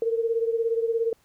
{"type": "beating tone pair", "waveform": "sine", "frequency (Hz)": [454.2, 471.2], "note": ["A#4", "A#4"], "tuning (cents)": [-45, 19], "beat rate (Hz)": 17, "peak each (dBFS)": [-23, -28], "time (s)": [0.02, 1.13], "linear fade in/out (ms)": 2, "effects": ["pink hiss -64 dBFS RMS until 1.24 s"]}